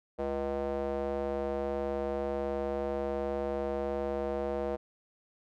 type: tone with band-pass filter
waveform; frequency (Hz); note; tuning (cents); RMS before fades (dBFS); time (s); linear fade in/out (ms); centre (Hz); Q
square; 69.3; C#2; 0; -33; 0.18-4.77; 20; 550; 2.7
effects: none